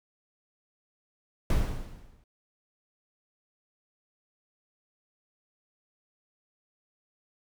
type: noise with exponential decay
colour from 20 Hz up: brown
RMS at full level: -21 dBFS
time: 1.5-2.24 s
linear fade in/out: 2 ms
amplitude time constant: 160 ms
effects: none

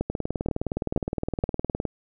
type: two click trains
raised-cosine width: 2 ms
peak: -13 / -11 dBFS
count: 35 / 4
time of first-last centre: 0.1-1.853 / 0.01-1.439 s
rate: 19.4 / 2.1 Hz
effects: none

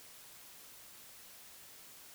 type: silence
effects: white hiss -55 dBFS RMS until 2.14 s

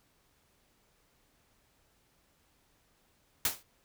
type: noise with exponential decay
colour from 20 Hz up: white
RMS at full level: -25 dBFS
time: 3.45-3.63 s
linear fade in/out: 2 ms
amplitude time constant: 38 ms
effects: pink hiss -70 dBFS RMS until 3.84 s

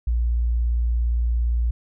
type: tone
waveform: sine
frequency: 58.7 Hz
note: A#1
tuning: 13 cents sharp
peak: -18 dBFS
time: 0.07-1.71 s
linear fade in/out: 5 ms
effects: none

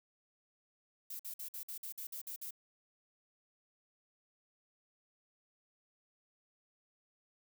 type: noise bursts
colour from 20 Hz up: violet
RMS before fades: -44 dBFS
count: 10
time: 1.1-2.508 s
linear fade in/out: 5 ms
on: 94 ms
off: 52 ms
effects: none

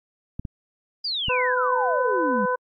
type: clicks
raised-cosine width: 5 ms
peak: -18 dBFS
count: 3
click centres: 0.395 / 0.452 / 1.284 s
type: exponential sweep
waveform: sine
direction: down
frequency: 4956 to 188.3 Hz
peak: -24 dBFS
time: 1.04-2.46 s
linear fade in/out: 10 ms
type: harmonic tone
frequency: 502 Hz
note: B4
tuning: 28 cents sharp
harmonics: 1 / 2 / 3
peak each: -24 / -24 / -29 dBFS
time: 1.29-2.56 s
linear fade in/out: 10 ms
effects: AAC 64 kbps

